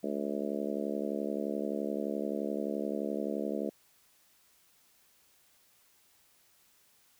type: harmonic tone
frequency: 71.6 Hz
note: D2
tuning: 43 cents flat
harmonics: 3 / 4 / 5 / 6 / 7 / 8 / 9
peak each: -37 / -38 / -39 / -40 / -40 / -41 / -42 dBFS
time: 0.03-3.7 s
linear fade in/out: 10 ms
effects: white hiss -66 dBFS RMS until 7.19 s